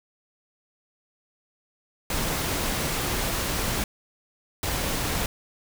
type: noise bursts at uneven times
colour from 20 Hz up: pink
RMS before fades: -27 dBFS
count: 2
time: 2.1-3.84 / 4.63-5.26 s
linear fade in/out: 2 ms
effects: none